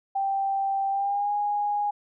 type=tone with pitch glide; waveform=sine; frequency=784 to 824.4 Hz; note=G5 to G#5; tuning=0 to -13 cents; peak=-23 dBFS; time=0.15-1.91 s; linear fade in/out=10 ms; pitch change=+87 cents; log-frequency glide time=0.9-1.32 s; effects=none